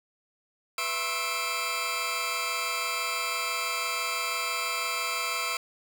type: tone cluster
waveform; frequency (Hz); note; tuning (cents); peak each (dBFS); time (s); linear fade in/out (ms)
20% pulse; 493.9 / 669 / 1070 / 1312 / 2360; B4 / E5 / C6 / E6 / D7; 0 / +25 / +38 / -9 / +8; -37 / -34 / -29 / -28 / -28; 0.78-5.57; 2
effects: none